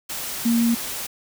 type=tone in noise; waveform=sine; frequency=233.1 Hz; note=A#3; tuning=in tune; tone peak=-16 dBFS; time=0.45-0.75 s; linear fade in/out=10 ms; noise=white; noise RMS=-30 dBFS; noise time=0.09-1.07 s; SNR=+11 dB; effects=none